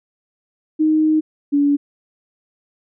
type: tone pair in turn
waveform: sine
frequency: 311.1 / 286.3 Hz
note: D#4 / D4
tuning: 0 / -44 cents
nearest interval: minor second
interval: 144 cents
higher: first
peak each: -12 dBFS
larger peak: neither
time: 0.79-1.21 / 1.52-1.77 s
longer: first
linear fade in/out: 20 ms
effects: none